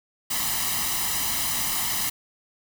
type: noise with comb filter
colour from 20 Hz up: white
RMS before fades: -26 dBFS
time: 0.3-2.1 s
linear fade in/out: 10 ms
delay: 1 ms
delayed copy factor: +0.7
effects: none